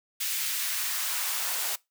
white noise with high-pass filter sweep, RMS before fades -30 dBFS, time 0.2-1.76 s, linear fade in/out 10 ms, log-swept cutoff 2200 to 640 Hz, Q 0.98, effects noise-tail reverb RT60 0.2 s tail -22 dB re dry

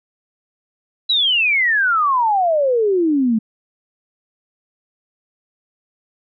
sine exponential sweep, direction down, 4000 to 213.2 Hz, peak -13 dBFS, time 1.09-3.39 s, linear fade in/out 10 ms, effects none

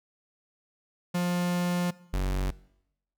45% pulse tone pair in turn, 176.6 / 46.92 Hz, F3 / F#1, +20 / +25 cents, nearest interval octave + major seventh, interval 2295 cents, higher first, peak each -25 / -25 dBFS, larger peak neither, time 1.14-1.91 / 2.13-2.51 s, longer first, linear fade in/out 10 ms, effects noise-tail reverb RT60 0.8 s tail -21 dB re dry

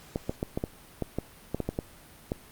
clicks, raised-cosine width 2 ms, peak -15 dBFS, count 12, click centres 0.159 / 0.295 / 0.429 / 0.575 / 0.639 / 1.023 / 1.186 / 1.546 / 1.603 / 1.69 / 1.789 / 2.319 s, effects pink hiss -52 dBFS RMS until 2.51 s + Opus 48 kbps

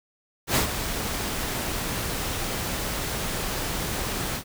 pink noise with ADSR envelope, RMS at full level -20 dBFS, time 0.47-4.44 s, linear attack 89 ms, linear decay 110 ms, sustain -9 dB, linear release 81 ms, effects none

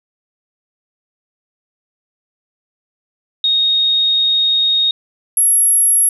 sine tone pair in turn, 3729 / 11223 Hz, A#7 / F9, 0 / +7 cents, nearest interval octave + perfect fifth, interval 1907 cents, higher second, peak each -11 / -9 dBFS, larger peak second, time 3.44-4.91 / 5.37-6.09 s, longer first, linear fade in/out 2 ms, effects none

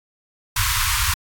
pink band-stop noise, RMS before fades -20 dBFS, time 0.56-1.14 s, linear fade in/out 5 ms, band 110 to 940 Hz, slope 96 dB/octave, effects AAC 64 kbps

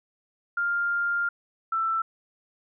sine tone pair in turn, 1400 / 1331.7 Hz, F6 / E6, +4 / +17 cents, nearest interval minor second, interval 87 cents, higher first, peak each -23 dBFS, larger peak neither, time 0.57-1.29 / 1.72-2.02 s, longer first, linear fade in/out 5 ms, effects none

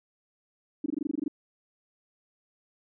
sine tone bursts, 293.7 Hz, D4, in tune, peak -25 dBFS, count 11, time 0.84-1.281 s, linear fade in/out 5 ms, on 21 ms, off 21 ms, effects none

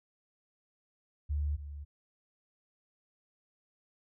sine tone pair in turn, 73.42 / 72.41 Hz, D2 / D2, 0 / -24 cents, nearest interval unison, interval 24 cents, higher first, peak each -29 / -40 dBFS, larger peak first, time 1.29-1.57 / 1.57-1.85 s, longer neither, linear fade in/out 20 ms, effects none

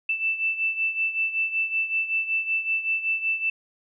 sine beating tone pair, 2651 / 2656.3 Hz, E7 / E7, +9 / +13 cents, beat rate 5.3 Hz, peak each -24 / -29 dBFS, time 0.09-3.5 s, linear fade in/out 5 ms, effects none

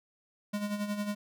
square tone with tremolo, 206.4 Hz, G#3, 10 cents flat, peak -30 dBFS, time 0.53-1.15 s, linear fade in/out 10 ms, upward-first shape sine, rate 11 Hz, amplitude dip 60%, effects none

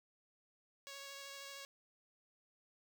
5% pulse tone with vibrato, 554.4 Hz, C#5, in tune, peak -37 dBFS, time 0.87-1.65 s, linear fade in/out 0 ms, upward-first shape sine, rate 13 Hz, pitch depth 12 cents each way, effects none

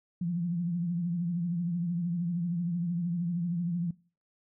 sine tone with vibrato, 172.8 Hz, F3, 18 cents flat, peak -28 dBFS, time 0.21-3.91 s, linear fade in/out 5 ms, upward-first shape sine, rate 13 Hz, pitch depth 72 cents each way, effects noise-tail reverb RT60 0.4 s tail -22 dB re dry

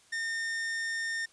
45% pulse tone, 1820 Hz, A#6, 42 cents flat, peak -31 dBFS, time 0.12-1.26 s, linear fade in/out 10 ms, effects white hiss -61 dBFS RMS until 1.32 s + resampled to 22050 Hz

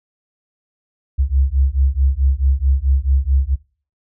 sine beating tone pair, 65.4 / 70 Hz, C2 / C#2, 0 / +18 cents, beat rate 4.6 Hz, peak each -16 dBFS, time 1.18-3.56 s, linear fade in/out 20 ms, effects noise-tail reverb RT60 0.4 s tail -22 dB re dry

